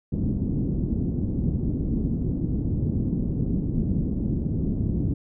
white low-pass noise, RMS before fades -25 dBFS, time 0.12-5.14 s, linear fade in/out 5 ms, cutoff 260 Hz, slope 24 dB/octave, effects none

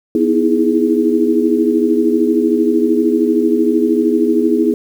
sine chord, E major seventh, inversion second, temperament equal with one note detuned, 246.9 / 316.6 / 329.6 / 415.3 Hz, B3 / D#4 / E4 / G#4, 0 / +30 / 0 / 0 cents, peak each -16 dBFS, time 0.15-4.74 s, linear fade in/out 2 ms, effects 7-bit

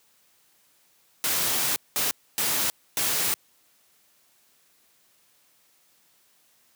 white noise bursts at uneven times, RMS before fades -25 dBFS, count 4, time 1.24-1.76 / 1.96-2.11 / 2.38-2.7 / 2.97-3.34 s, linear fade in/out 0 ms, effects white hiss -63 dBFS RMS until 6.75 s + high-pass 100 Hz 12 dB/octave

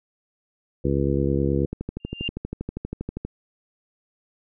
harmonic tone, 69.3 Hz, C#2, in tune, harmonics 1 / 2 / 3 / 4 / 5 / 6 / 7, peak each -27 / -25 / -28 / -28 / -26 / -30 / -29 dBFS, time 0.84-1.66 s, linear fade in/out 10 ms
click train, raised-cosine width 3 ms, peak -16 dBFS, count 20, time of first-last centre 1.73-3.25 s, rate 12.5 Hz
sine tone with exponential growth, 2794 Hz, F7, in tune, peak -23 dBFS, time 2-2.28 s, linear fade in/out 2 ms, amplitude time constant 60 ms
effects none

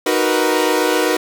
sawtooth chord, B major seventh, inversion first, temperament equal, 311.1 / 370 / 466.2 / 493.9 Hz, D#4 / F#4 / A#4 / B4, 0 / 0 / 0 / 0 cents, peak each -16 dBFS, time 0.06-1.17 s, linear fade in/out 5 ms, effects none

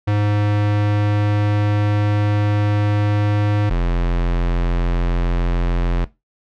square tone pair in turn, 103.83 / 43.37 Hz, G#2 / F1, 0 / -11 cents, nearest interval octave + minor third, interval 1511 cents, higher first, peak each -16 dBFS, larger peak neither, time 0.07-3.7 / 3.7-6.05 s, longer first, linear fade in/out 10 ms, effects noise-tail reverb RT60 0.2 s tail -17 dB re dry + low-pass 3000 Hz 12 dB/octave

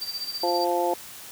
triangle tone with tremolo, 4661 Hz, D8, 14 cents flat, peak -26 dBFS, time 0.01-0.65 s, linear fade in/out 10 ms, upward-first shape sine, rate 15 Hz, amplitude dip 75%
harmonic tone, 174.61 Hz, F3, in tune, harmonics 2 / 3 / 4 / 5, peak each -27 / -27 / -27 / -27 dBFS, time 0.43-0.94 s, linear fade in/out 5 ms
effects white hiss -42 dBFS RMS until 1.31 s + high-pass 60 Hz 12 dB/octave

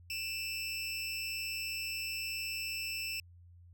25% pulse tone with amplitude modulation, 2659 Hz, E7, 14 cents sharp, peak -29 dBFS, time 0.1-3.2 s, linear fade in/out 2 ms, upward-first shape sine, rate 239 Hz, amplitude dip 65%, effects added 87 Hz sine -54 dBFS peak until 3.73 s

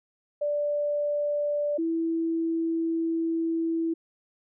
sine tone pair in turn, 586 / 328.9 Hz, D5 / E4, -4 / -4 cents, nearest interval minor seventh, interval 1000 cents, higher first, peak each -24 dBFS, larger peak neither, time 0.41-1.78 / 1.78-3.94 s, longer second, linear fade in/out 10 ms, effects none

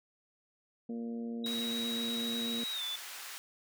harmonic tone, 116.54 Hz, A#2, in tune, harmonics 2 / 3 / 4 / 5 / 6, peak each -36 / -51 / -45 / -56 / -57 dBFS, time 0.89-2.64 s, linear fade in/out 5 ms
sine tone with pitch glide, 3829 to 3491 Hz, A#7 to A7, +46 to -14 cents, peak -35 dBFS, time 1.44-2.96 s, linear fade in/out 5 ms, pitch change -160 cents, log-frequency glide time 2.73-2.83 s
pink high-pass noise, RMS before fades -45 dBFS, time 1.46-3.38 s, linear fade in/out 0 ms, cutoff 1300 Hz, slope 12 dB/octave
effects none

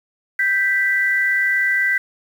sine tone pair together, 1568 / 1975.6 Hz, G6 / B6, 0 / 0 cents, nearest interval major third, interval 400 cents, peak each -19 / -17 dBFS, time 0.39-1.98 s, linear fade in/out 5 ms, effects 7-bit

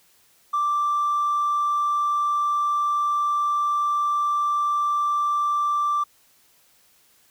sine tone with hard clipping, 1174.7 Hz, D6, in tune, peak -20 dBFS, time 0.53-6.04 s, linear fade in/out 10 ms, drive 1 dB, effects white hiss -59 dBFS RMS until 7.3 s

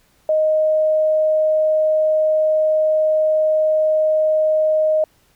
sine tone, 622.3 Hz, D#5, in tune, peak -13 dBFS, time 0.29-5.04 s, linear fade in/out 2 ms, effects pink hiss -58 dBFS RMS until 5.35 s

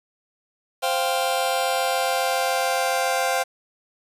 sawtooth chord, C suspended fourth, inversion none, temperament just, 523.3 / 697.7 / 784.9 Hz, C5 / F5 / G5, 0 / -2 / +2 cents, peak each -21 dBFS, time 0.82-3.44 s, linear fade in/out 20 ms, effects resampled to 32000 Hz + 7-bit

